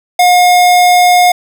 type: tone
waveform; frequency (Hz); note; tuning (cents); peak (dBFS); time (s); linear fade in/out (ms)
square; 717; F5; +45; -5; 0.19-1.32; 5
effects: none